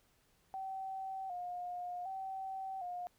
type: tone with vibrato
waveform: sine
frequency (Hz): 740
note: F#5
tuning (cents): 0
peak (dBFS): -39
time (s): 0.54-3.07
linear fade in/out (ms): 0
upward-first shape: square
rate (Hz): 0.66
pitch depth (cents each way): 64
effects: pink hiss -72 dBFS RMS until 3.18 s